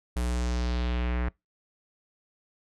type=tone with low-pass filter sweep; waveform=square; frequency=60.6 Hz; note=B1; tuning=32 cents flat; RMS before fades=-28 dBFS; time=0.16-1.29 s; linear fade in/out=5 ms; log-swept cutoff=11000 to 1800 Hz; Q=1.9; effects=noise-tail reverb RT60 0.2 s tail -25 dB re dry